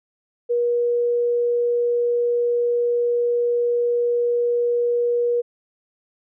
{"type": "tone", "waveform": "sine", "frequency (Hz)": 479.1, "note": "A#4", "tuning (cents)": 47, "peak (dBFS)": -17, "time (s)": [0.49, 5.42], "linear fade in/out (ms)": 20, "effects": []}